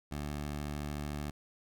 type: tone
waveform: 15% pulse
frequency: 73.42 Hz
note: D2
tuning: in tune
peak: -30 dBFS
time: 0.11-1.31 s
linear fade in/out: 10 ms
effects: none